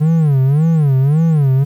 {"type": "tone with vibrato", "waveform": "triangle", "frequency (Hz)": 147.4, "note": "D3", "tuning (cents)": 7, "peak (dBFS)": -7, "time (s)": [0, 1.65], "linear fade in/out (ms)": 20, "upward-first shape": "sine", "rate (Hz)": 1.8, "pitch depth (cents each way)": 200, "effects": ["8-bit"]}